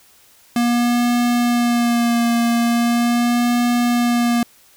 square tone with vibrato, 237.8 Hz, A#3, 35 cents sharp, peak -15 dBFS, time 0.56-4.43 s, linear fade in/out 2 ms, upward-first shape sine, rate 0.4 Hz, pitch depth 24 cents each way, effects white hiss -51 dBFS RMS until 4.76 s

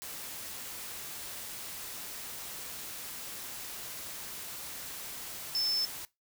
sine tone in noise, 5274 Hz, E8, in tune, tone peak -28 dBFS, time 5.55-5.85 s, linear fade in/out 0 ms, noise white, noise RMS -42 dBFS, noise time 0.02-6.05 s, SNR +11 dB, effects noise-tail reverb RT60 0.2 s tail -20 dB re dry

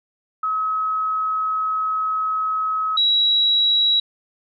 sine tone pair in turn, 1280 / 3882 Hz, D#6 / B7, +49 / -31 cents, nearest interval octave + perfect fifth, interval 1920 cents, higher second, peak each -19 / -14 dBFS, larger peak second, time 0.43-2.97 / 2.97-4 s, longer first, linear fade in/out 5 ms, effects none

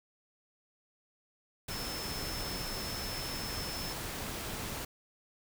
sine tone in noise, 5274 Hz, E8, in tune, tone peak -41 dBFS, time 1.7-3.93 s, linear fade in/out 5 ms, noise pink, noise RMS -39 dBFS, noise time 1.68-4.85 s, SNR -5 dB, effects none

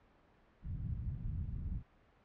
white low-pass noise, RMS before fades -40 dBFS, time 0.62-1.83 s, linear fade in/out 50 ms, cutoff 140 Hz, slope 24 dB/octave, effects pink hiss -67 dBFS RMS until 2.24 s + low-pass 2000 Hz 12 dB/octave

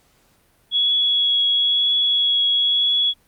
sine tone with vibrato, 3353 Hz, G#7, 16 cents sharp, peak -15 dBFS, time 0.71-3.14 s, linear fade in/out 50 ms, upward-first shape triangle, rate 1 Hz, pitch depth 12 cents each way, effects pink hiss -59 dBFS RMS until 3.27 s + Opus 48 kbps

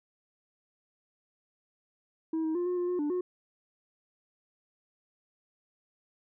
sine tone with pitch steps, 321.8 / 317.1 / 352.1 / 359.4 / 353.8 / 358.8 / 294.4 / 361.6 Hz, E4 / D#4 / F4 / F4 / F4 / F4 / D4 / F#4, -42 / +33 / +14 / +50 / +23 / +47 / +4 / -40 cents, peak -25 dBFS, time 2.33-3.21 s, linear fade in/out 5 ms, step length 110 ms, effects tanh soft clip ceiling -27 dBFS

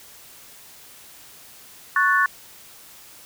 sine chord, F# minor, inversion second, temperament equal, 1108.7 / 1480 / 1760 Hz, C#6 / F#6 / A6, 0 / 0 / 0 cents, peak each -20 dBFS, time 1.96-2.26 s, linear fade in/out 2 ms, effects white hiss -46 dBFS RMS until 3.25 s

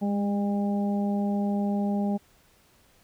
harmonic tone with a mistuned harmonic, 201.7 Hz, G3, 50 cents sharp, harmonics 1 / 2 / 3 / 4, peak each -24 / -36 / -36 / -36 dBFS, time 0.01-2.18 s, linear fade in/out 20 ms, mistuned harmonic 1, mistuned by +16 cents, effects pink hiss -61 dBFS RMS until 3.03 s

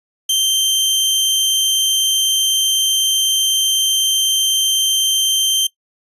sawtooth tone, 3136 Hz, G7, in tune, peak -10 dBFS, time 0.29-5.67 s, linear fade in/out 5 ms, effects noise-tail reverb RT60 0.1 s tail -19 dB re dry + resampled to 32000 Hz

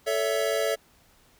square chord, A major, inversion none, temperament equal with one note detuned, 440 / 563.7 / 659.3 Hz, A4 / C#5 / E5, 0 / +29 / 0 cents, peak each -29 dBFS, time 0.06-0.76 s, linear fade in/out 20 ms, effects pink hiss -60 dBFS RMS until 1.39 s

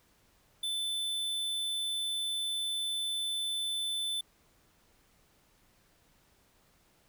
square tone, 3520 Hz, A7, in tune, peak -32 dBFS, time 0.63-4.21 s, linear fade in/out 5 ms, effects pink hiss -67 dBFS RMS until 7.08 s

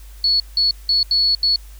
sine tone bursts at uneven times, 4400 Hz, C#8, 14 cents flat, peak -13 dBFS, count 5, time 0.24-0.4 / 0.57-0.71 / 0.89-1.03 / 1.11-1.35 / 1.43-1.56 s, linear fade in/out 2 ms, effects added 50 Hz sine -36 dBFS peak until 1.79 s + white hiss -49 dBFS RMS until 1.79 s

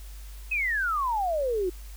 sine exponential sweep, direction down, 2613 to 348.3 Hz, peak -24 dBFS, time 0.51-1.7 s, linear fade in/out 10 ms, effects added 50 Hz sine -39 dBFS peak until 1.96 s + white hiss -52 dBFS RMS until 1.96 s

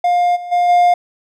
triangle tone with level steps, 707 Hz, F5, 21 cents sharp, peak -9 / -23 / -9 / -6 dBFS, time 0.04-0.94 s, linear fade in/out 5 ms, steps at 0.35 / 0.51 / 0.68 s, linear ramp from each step 20 ms, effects none

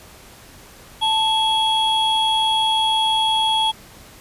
triangle tone pair together, 880 / 3322 Hz, A5 / G#7, 0 / 0 cents, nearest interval octave + major seventh, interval 2300 cents, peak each -17 dBFS, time 1.01-3.72 s, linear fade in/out 20 ms, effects pink hiss -44 dBFS RMS until 4.2 s + resampled to 32000 Hz

